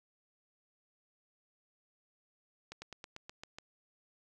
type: slowing click train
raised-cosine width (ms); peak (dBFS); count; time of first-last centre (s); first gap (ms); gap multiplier
0.2; -28; 8; 2.72-3.585; 100; 1.07
effects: none